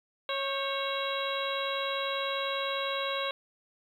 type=harmonic tone with a mistuned harmonic; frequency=550 Hz; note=C#5; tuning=14 cents flat; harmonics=1 / 2 / 3 / 4 / 5 / 6 / 7; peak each=-34 / -35 / -40 / -40 / -40 / -40 / -37 dBFS; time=0.29-3.31 s; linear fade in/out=2 ms; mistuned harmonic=3; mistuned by=-67 cents; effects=10-bit